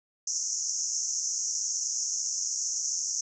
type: band-pass noise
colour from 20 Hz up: pink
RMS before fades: -31 dBFS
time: 0.27-3.21 s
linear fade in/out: 5 ms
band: 5600 to 6900 Hz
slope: 96 dB/octave
effects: none